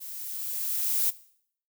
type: noise with level ramp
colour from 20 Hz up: violet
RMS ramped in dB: -40 to -24 dBFS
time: 0-1.11 s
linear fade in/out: 20 ms
effects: noise-tail reverb RT60 0.6 s tail -18 dB re dry